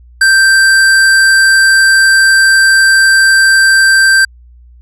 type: tone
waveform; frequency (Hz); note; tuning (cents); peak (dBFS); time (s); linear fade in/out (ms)
square; 1568; G6; 0; -5; 0.21-4.25; 5
effects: added 60 Hz sine -36 dBFS peak until 4.81 s + resampled to 24000 Hz